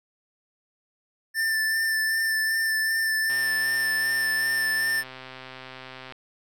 square tone with vibrato, 1776 Hz, A6, 16 cents sharp, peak -23 dBFS, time 1.34-5.04 s, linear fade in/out 50 ms, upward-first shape sine, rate 2.6 Hz, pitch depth 18 cents each way
click train, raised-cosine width 0.3 ms, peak -24 dBFS, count 368, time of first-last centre 3.3-6.123 s, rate 130 Hz
effects none

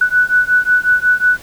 sine beating tone pair, 1480 / 1485.5 Hz, F#6 / F#6, 0 / +6 cents, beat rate 5.5 Hz, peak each -13 / -13 dBFS, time 0.01-1.38 s, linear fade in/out 5 ms, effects pink hiss -39 dBFS RMS until 1.42 s

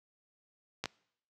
clicks, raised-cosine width 0.2 ms, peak -17 dBFS, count 2, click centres 0.84 / 0.857 s, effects noise-tail reverb RT60 0.7 s tail -24 dB re dry + high-pass 100 Hz 12 dB/octave

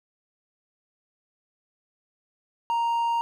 sine tone with hard clipping, 932.3 Hz, A#5, in tune, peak -23 dBFS, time 2.7-3.21 s, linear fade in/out 0 ms, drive 3 dB, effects none

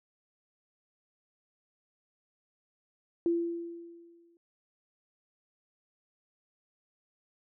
sine tone with exponential decay, 339.6 Hz, F4, 48 cents flat, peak -23 dBFS, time 3.26-4.37 s, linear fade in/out 1 ms, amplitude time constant 240 ms, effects none

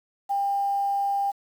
sine tone with quantisation, 798 Hz, G5, 31 cents sharp, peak -22 dBFS, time 0.29-1.32 s, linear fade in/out 20 ms, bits 8, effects none

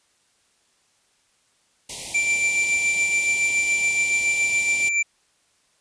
white band-stop noise, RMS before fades -32 dBFS, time 1.89-4.89 s, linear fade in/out 5 ms, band 990 to 2000 Hz, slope 96 dB/octave
square tone with tremolo, 2349 Hz, D7, in tune, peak -18 dBFS, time 2.14-5.03 s, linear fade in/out 10 ms, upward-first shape sine, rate 7.1 Hz, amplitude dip 40%
effects white hiss -64 dBFS RMS until 5.8 s + resampled to 22050 Hz

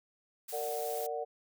blue noise, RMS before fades -43 dBFS, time 0.48-1.07 s, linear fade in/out 10 ms
sine chord, Bb augmented, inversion none, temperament equal with one note detuned, 460.5 / 587.3 / 740 Hz, Bb4 / D5 / F#5, -21 / 0 / 0 cents, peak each -37 / -39 / -38 dBFS, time 0.52-1.25 s, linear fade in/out 20 ms
effects none

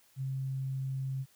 sine tone, 133.5 Hz, C3, 35 cents sharp, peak -32 dBFS, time 0.16-1.26 s, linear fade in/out 50 ms, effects white hiss -65 dBFS RMS until 1.35 s

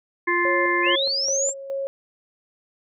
harmonic tone, 349.2 Hz, F4, in tune, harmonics 1 / 3 / 5 / 6, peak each -24 / -24 / -24 / -24 dBFS, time 0.27-0.96 s, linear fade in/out 10 ms
sine tone with tremolo, 547 Hz, C#5, 23 cents flat, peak -24 dBFS, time 0.45-1.87 s, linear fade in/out 0 ms, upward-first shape square, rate 2.4 Hz, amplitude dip 65%
sine linear sweep, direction up, 2349 to 7600 Hz, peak -21 dBFS, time 0.82-1.54 s, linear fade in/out 50 ms
effects none

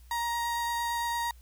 35% pulse tone with vibrato, 941 Hz, A#5, 16 cents sharp, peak -27 dBFS, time 0.11-1.31 s, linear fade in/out 2 ms, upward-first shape sine, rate 8.8 Hz, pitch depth 9 cents each way, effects added 60 Hz sine -50 dBFS peak until 1.41 s + white hiss -64 dBFS RMS until 1.41 s

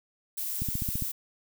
violet noise, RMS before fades -33 dBFS, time 0.37-1.12 s, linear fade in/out 10 ms
click train, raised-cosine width 5 ms, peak -20 dBFS, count 7, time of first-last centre 0.62-1.023 s, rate 14.9 Hz
effects none

